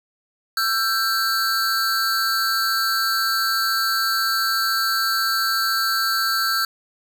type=tone cluster; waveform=square; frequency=1340 / 1574 / 4453 Hz; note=E6 / G6 / C#8; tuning=+28 / +7 / +7 cents; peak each=-24 dBFS; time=0.57-6.65 s; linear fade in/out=2 ms; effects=none